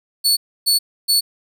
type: tone bursts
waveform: sawtooth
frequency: 4435 Hz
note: C#8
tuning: in tune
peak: -10 dBFS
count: 3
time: 0.24-1.21 s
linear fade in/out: 20 ms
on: 130 ms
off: 290 ms
effects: none